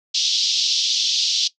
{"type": "band-pass noise", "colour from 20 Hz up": "pink", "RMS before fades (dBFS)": -20, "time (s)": [0.14, 1.48], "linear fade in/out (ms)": 10, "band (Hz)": [3200, 5800], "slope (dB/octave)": 48, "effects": ["noise-tail reverb RT60 0.1 s tail -17 dB re dry"]}